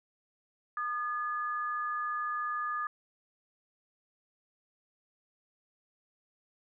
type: tone pair together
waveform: sine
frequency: 1219 / 1702.1 Hz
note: D#6 / G#6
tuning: -36 / +42 cents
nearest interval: tritone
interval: 578 cents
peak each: -32 / -38 dBFS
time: 0.77-2.87 s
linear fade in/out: 2 ms
effects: none